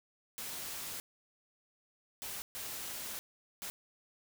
white noise bursts at uneven times, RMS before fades -42 dBFS, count 4, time 0.38-1 / 2.22-2.42 / 2.55-3.19 / 3.62-3.7 s, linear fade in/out 0 ms, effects none

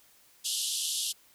pink band-pass noise, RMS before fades -32 dBFS, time 0.44-1.13 s, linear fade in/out 20 ms, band 2900 to 12000 Hz, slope 96 dB/octave, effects white hiss -61 dBFS RMS until 1.34 s

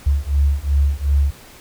sine beating tone pair, 69.3 / 72 Hz, C#2 / D2, 0 / -34 cents, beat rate 2.7 Hz, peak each -17 dBFS, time 0.06-1.31 s, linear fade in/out 10 ms, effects pink hiss -43 dBFS RMS until 1.6 s

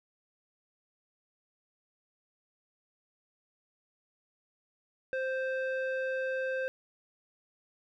square tone with low-pass filter, 523.3 Hz, C5, in tune, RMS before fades -33 dBFS, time 5.13-6.68 s, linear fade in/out 0 ms, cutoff 1900 Hz, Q 1.9, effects none

